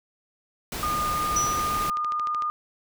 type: noise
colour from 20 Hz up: pink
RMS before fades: -32 dBFS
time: 0.72-1.9 s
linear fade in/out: 2 ms
type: tone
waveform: sine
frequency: 1218 Hz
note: D#6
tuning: 37 cents flat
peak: -24 dBFS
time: 0.83-2.5 s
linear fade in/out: 0 ms
type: tone with exponential decay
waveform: sine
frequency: 5900 Hz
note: F#8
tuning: 6 cents flat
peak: -20 dBFS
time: 1.36-1.82 s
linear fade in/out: 5 ms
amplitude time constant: 99 ms
type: click train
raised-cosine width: 0.2 ms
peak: -21 dBFS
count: 13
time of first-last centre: 1.52-2.422 s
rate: 13.3 Hz
effects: none